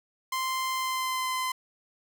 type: tone with pitch glide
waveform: sawtooth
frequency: 1043 to 1029.2 Hz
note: C6 to C6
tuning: -6 to -29 cents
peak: -24 dBFS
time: 0.32-1.52 s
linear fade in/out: 5 ms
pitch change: -23 cents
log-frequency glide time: 0.68-1.32 s
effects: none